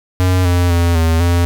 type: tone with pitch steps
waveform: square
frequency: 91.7 / 88.2 / 85.7 / 81.9 / 86.5 Hz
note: F#2 / F2 / F2 / E2 / F2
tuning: -15 / +18 / -32 / -11 / -16 cents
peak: -11 dBFS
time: 0.2-1.45 s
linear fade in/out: 0 ms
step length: 250 ms
effects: none